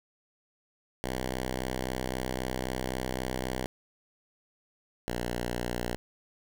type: tone pair in turn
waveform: 5% pulse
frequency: 63.8 / 60.07 Hz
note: C2 / B1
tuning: -43 / -47 cents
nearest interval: minor second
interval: 104 cents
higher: first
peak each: -20 dBFS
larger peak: neither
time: 1.04-3.66 / 5.08-5.96 s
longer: first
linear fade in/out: 0 ms
effects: none